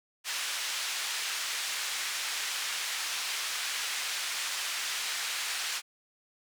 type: band-pass noise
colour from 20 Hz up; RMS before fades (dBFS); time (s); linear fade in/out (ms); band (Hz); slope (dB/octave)
pink; -34; 0.24-5.82; 50; 1800 to 8300; 12
effects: none